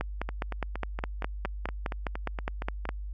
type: two click trains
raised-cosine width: 0.5 ms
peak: -19 / -15 dBFS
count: 12 / 15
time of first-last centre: 0.29-2.854 / 0.01-2.891 s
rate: 4.29 / 4.86 Hz
effects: added 50 Hz sine -34 dBFS peak until 3.13 s